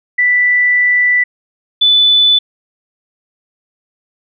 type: tone pair in turn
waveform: sine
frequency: 1975.5 / 3490 Hz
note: B6 / A7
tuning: 0 / -15 cents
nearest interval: minor seventh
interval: 985 cents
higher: second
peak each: -8 / -6 dBFS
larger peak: second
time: 0.18-1.24 / 1.81-2.39 s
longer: first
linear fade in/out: 10 ms
effects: none